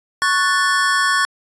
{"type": "chord", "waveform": "square", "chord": "F# minor", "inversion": "second", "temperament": "equal", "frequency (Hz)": [1108.7, 1480, 1760], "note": ["C#6", "F#6", "A6"], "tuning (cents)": [0, 0, 0], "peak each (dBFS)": [-19, -21, -19], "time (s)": [0.22, 1.25], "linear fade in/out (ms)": 0, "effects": ["resampled to 22050 Hz"]}